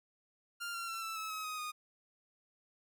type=tone with pitch steps; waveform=sawtooth; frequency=1396.9 / 1372.1 / 1347.8 / 1323.8 / 1300.3 / 1277.3 / 1254.6 / 1232.3 Hz; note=F6 / F6 / E6 / E6 / E6 / D#6 / D#6 / D#6; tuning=0 / -31 / +38 / +7 / -24 / +45 / +14 / -17 cents; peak=-35 dBFS; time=0.6-1.72 s; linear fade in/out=20 ms; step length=140 ms; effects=none